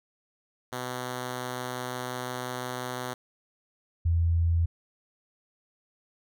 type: tone pair in turn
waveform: 5% pulse / sine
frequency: 125.7 / 83.89 Hz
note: B2 / E2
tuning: +31 / +31 cents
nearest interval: perfect fifth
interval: 700 cents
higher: first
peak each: -21 dBFS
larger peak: neither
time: 0.72-3.14 / 4.05-4.66 s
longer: first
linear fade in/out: 10 ms
effects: none